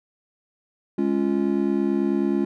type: chord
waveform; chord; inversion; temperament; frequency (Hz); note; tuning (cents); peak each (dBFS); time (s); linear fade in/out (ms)
triangle; Db major; second; just; 207.9 / 277.2 / 346.5; Ab3 / Db4 / F4; +2 / 0 / -14; -22; 0.98-2.45; 5
effects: none